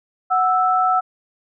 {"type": "tone pair together", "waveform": "sine", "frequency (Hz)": [740, 1318.5], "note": ["F#5", "E6"], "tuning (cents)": [0, 0], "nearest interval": "minor seventh", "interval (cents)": 1000, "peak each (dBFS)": -17, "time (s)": [0.3, 1.01], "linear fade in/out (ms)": 20, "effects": []}